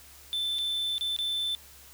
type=tone with dropouts; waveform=triangle; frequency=3532 Hz; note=A7; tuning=6 cents sharp; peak=-26 dBFS; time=0.33-1.55 s; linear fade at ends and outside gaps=0 ms; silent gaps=0.585-0.589 / 0.981-1.01 / 1.164-1.188 s; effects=added 70 Hz sine -57 dBFS peak until 1.93 s + white hiss -52 dBFS RMS until 1.93 s